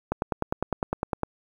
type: click train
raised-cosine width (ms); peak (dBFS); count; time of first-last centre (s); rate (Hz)
1; -11; 12; 0.12-1.233; 9.88
effects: 8-bit